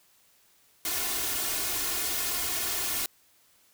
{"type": "noise with comb filter", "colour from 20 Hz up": "white", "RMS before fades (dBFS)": -30, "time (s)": [0.85, 3.06], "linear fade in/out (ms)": 2, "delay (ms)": 2.8, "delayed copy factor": 0.7, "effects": ["white hiss -63 dBFS RMS until 3.73 s"]}